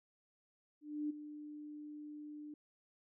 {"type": "tone with ADSR envelope", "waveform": "sine", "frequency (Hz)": 298.4, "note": "D4", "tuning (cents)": 28, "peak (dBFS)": -34, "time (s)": [0.81, 2.54], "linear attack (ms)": 290, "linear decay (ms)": 11, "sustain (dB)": -12, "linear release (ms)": 3, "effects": []}